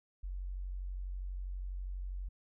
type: tone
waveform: sine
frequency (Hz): 46.14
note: F#1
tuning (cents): -4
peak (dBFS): -37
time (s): 0.23-2.29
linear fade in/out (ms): 10
effects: none